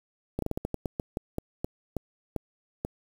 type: slowing click train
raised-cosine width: 2 ms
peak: -16 dBFS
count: 15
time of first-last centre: 0.39-2.849 s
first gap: 33 ms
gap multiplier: 1.23
effects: 7-bit